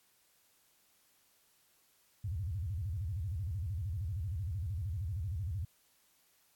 sine tone with vibrato, 89.1 Hz, F2, 35 cents sharp, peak -34 dBFS, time 2.24-5.65 s, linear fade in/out 5 ms, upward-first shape square, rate 13 Hz, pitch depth 270 cents each way, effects white hiss -70 dBFS RMS until 6.55 s + AAC 64 kbps

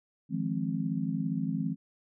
sine chord, F minor seventh, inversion third, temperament just, 157.15 / 174.61 / 209.5 / 261.9 Hz, Eb3 / F3 / Ab3 / C4, +18 / 0 / +15 / +2 cents, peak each -34 dBFS, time 0.29-1.76 s, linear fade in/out 50 ms, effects none

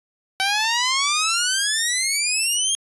10% pulse exponential sweep, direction up, 762 to 3266 Hz, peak -10 dBFS, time 0.4-2.75 s, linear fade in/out 0 ms, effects resampled to 24000 Hz

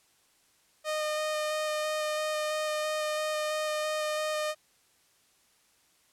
sawtooth tone with vibrato, 613 Hz, D#5, 26 cents flat, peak -25 dBFS, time 0.84-4.55 s, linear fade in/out 50 ms, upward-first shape square, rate 3 Hz, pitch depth 8 cents each way, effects white hiss -66 dBFS RMS until 6.12 s + low-pass 11000 Hz 12 dB/octave

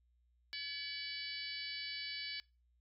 harmonic tone with a mistuned harmonic, 570 Hz, C#5, 48 cents sharp, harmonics 3 / 4 / 5 / 6 / 7 / 8 / 9, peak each -50 / -47 / -49 / -55 / -49 / -46 / -53 dBFS, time 0.53-2.4 s, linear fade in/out 0 ms, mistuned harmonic 5, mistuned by +76 cents, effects noise-tail reverb RT60 0.3 s tail -23 dB re dry + added 60 Hz sine -70 dBFS peak until 2.8 s

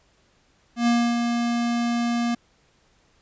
square tone with ADSR envelope, 236.7 Hz, A#3, 27 cents sharp, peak -17 dBFS, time 0.76-2.35 s, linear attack 110 ms, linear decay 280 ms, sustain -5 dB, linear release 8 ms, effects pink hiss -62 dBFS RMS until 3.21 s + resampled to 16000 Hz

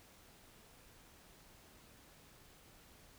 silence, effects pink hiss -62 dBFS RMS until 3.18 s

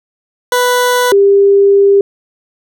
20% pulse / sine tone pair in turn, 493.9 / 398.4 Hz, B4 / G4, 0 / +28 cents, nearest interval major third, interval 372 cents, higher first, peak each -4 dBFS, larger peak neither, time 0.52-1.12 / 1.12-2.01 s, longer second, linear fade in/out 2 ms, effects none

